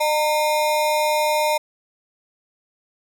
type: ring-modulated tone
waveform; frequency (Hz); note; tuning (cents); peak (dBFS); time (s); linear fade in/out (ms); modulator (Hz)
square; 761; F#5; +48; -15; 0-1.58; 10; 156
effects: none